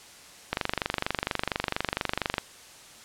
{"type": "click train", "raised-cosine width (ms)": 0.3, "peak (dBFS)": -9, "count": 46, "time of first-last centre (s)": [0.53, 2.382], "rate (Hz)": 24.3, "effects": ["white hiss -49 dBFS RMS until 3.04 s", "low-pass 9000 Hz 12 dB/octave"]}